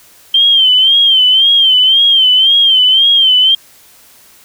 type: tone with vibrato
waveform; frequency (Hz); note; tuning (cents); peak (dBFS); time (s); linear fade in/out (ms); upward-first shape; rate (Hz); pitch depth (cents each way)
sine; 3136; G7; 0; -5; 0.34-3.55; 5; sine; 1.9; 82
effects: white hiss -43 dBFS RMS until 4.44 s